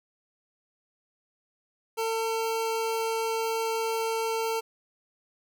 square tone pair together, 450.5 / 901 Hz, A4 / A5, +41 / +41 cents, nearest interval octave, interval 1200 cents, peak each -29 / -32 dBFS, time 1.97-4.61 s, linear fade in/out 20 ms, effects none

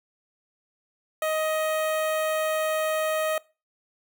sawtooth tone with notch filter, 627 Hz, D#5, 13 cents sharp, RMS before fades -26 dBFS, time 1.22-3.38 s, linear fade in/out 2 ms, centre 5000 Hz, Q 1.2, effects noise-tail reverb RT60 0.3 s tail -22 dB re dry

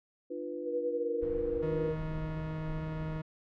sine chord, B diminished, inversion first, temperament equal with one note detuned, 299.8 / 349.2 / 493.9 Hz, D4 / F4 / B4, +36 / 0 / 0 cents, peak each -41 / -40 / -39 dBFS, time 0.3-1.9 s, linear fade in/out 10 ms
sine tone with pitch glide, 484.3 to 469.7 Hz, B4 to A#4, -34 to +13 cents, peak -31 dBFS, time 0.65-1.96 s, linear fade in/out 50 ms, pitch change -53 cents, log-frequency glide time 0.88-1.11 s
brown noise, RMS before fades -42 dBFS, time 1.21-3.2 s, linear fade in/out 20 ms
40% pulse tone, 157 Hz, D#3, 16 cents sharp, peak -34 dBFS, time 1.62-3.22 s, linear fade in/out 10 ms
effects low-pass 2000 Hz 12 dB/octave

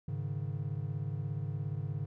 triangle chord, Ab suspended fourth, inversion none, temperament equal, 103.83 / 138.59 / 155.56 Hz, Ab2 / Db3 / Eb3, 0 / 0 / 0 cents, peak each -36 / -35 / -38 dBFS, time 0.08-2.06 s, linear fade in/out 5 ms, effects none

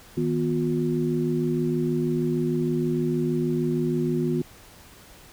sine tone cluster, 157.4 / 243.8 / 357.4 Hz, D#3 / B3 / F4, +20 / -22 / +40 cents, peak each -26 dBFS, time 0.17-4.42 s, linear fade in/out 5 ms, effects pink hiss -49 dBFS RMS until 5.32 s

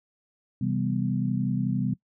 sine chord, C major seventh, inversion none, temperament equal, 130.81 / 164.81 / 196 / 246.9 Hz, C3 / E3 / G3 / B3, 0 / 0 / 0 / 0 cents, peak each -28 / -33 / -28 / -30 dBFS, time 0.61-1.94 s, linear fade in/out 5 ms, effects noise-tail reverb RT60 0.1 s tail -21 dB re dry

